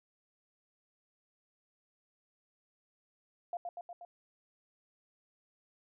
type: tone with echo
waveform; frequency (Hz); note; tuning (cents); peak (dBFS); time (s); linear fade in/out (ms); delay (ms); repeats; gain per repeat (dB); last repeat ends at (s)
sine; 698.5; F5; 0; -34; 3.53-3.57; 2; 120; 4; -3; 4.05
effects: none